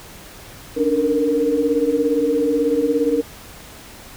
sine tone cluster, 281.8 / 299.5 / 453.1 / 469.9 Hz, C#4 / D4 / A#4 / A#4, +29 / +34 / -49 / +14 cents, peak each -22 / -22 / -25 / -18 dBFS, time 0.76-3.22 s, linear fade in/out 20 ms, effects pink hiss -40 dBFS RMS until 4.16 s

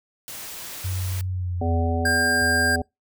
white noise, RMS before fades -36 dBFS, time 0.28-1.21 s, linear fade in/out 0 ms
sine tone with pitch glide, 92.6 to 83.94 Hz, F#2 to E2, +2 to +32 cents, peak -24 dBFS, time 0.84-2.42 s, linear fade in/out 10 ms, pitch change -170 cents, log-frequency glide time 1.3-1.87 s
harmonic tone, 83.3 Hz, E2, 19 cents sharp, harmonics 1 / 3 / 5 / 7 / 9, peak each -27 / -28 / -31 / -31 / -29 dBFS, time 1.61-2.82 s, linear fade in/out 5 ms
square tone, 1600 Hz, G6, 35 cents sharp, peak -20 dBFS, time 2.05-2.76 s, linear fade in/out 5 ms
effects noise-tail reverb RT60 0.2 s tail -26 dB re dry

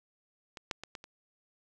clicks, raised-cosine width 0.2 ms, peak -26 / -15 / -24 / -24 / -30 dBFS, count 5, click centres 0.572 / 0.712 / 0.836 / 0.952 / 1.041 s, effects none

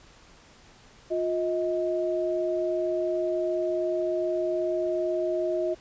sine tone pair together, 354.8 / 632.2 Hz, F4 / D#5, +27 / +27 cents, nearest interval minor seventh, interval 1000 cents, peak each -27 dBFS, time 1.1-5.75 s, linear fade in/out 20 ms, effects pink hiss -54 dBFS RMS until 5.8 s + resampled to 16000 Hz

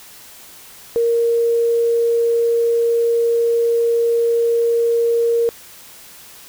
sine tone, 466.2 Hz, A#4, in tune, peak -13 dBFS, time 0.96-5.49 s, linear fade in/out 0 ms, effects white hiss -41 dBFS RMS until 6.48 s

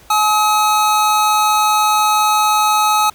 square tone pair together, 849.4 / 1275 Hz, G#5 / D#6, +39 / +42 cents, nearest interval perfect fifth, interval 703 cents, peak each -15 dBFS, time 0.1-3.1 s, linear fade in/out 5 ms, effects pink hiss -46 dBFS RMS until 3.14 s

